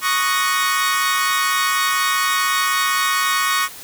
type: chord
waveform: sawtooth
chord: D# minor seventh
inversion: third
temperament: equal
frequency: 1108.7 / 1244.5 / 1480 / 1864.7 Hz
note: C#6 / D#6 / F#6 / A#6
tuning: 0 / 0 / 0 / 0 cents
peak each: -16 / -20 / -22 / -19 dBFS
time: 0.01-3.69 s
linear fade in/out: 50 ms
effects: white hiss -37 dBFS RMS until 3.83 s